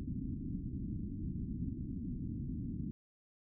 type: low-pass noise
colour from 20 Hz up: white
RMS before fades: -40 dBFS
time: 0-2.91 s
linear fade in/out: 0 ms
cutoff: 280 Hz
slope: 48 dB/octave
effects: none